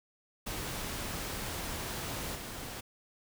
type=noise with level steps; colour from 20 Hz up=pink; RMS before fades=-38 / -42 dBFS; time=0.46-2.81 s; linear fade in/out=10 ms; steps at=2.34 s; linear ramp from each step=20 ms; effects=none